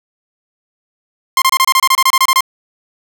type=tone bursts; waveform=sawtooth; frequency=1055 Hz; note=C6; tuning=14 cents sharp; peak=-4 dBFS; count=14; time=1.37-2.407 s; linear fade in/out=2 ms; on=49 ms; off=27 ms; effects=7-bit